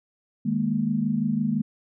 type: chord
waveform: sine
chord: D# suspended fourth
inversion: none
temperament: just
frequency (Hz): 155.56 / 207.4 / 233.3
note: D#3 / G#3 / A#3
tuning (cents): 0 / -2 / +2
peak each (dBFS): -29 / -25 / -25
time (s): 0.45-1.62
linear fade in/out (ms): 10
effects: none